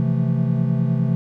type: chord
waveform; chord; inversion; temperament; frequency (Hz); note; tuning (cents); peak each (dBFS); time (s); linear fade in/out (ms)
triangle; F major seventh; second; equal; 130.81 / 164.81 / 174.61 / 220; C3 / E3 / F3 / A3; 0 / 0 / 0 / 0; -18 / -20 / -24 / -23; 0-1.15; 0
effects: none